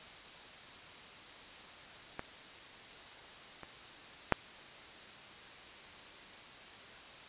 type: clicks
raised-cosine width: 0.5 ms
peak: -23 / -30 / -9 dBFS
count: 3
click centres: 2.194 / 3.633 / 4.323 s
effects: white hiss -51 dBFS RMS until 7.28 s + resampled to 8000 Hz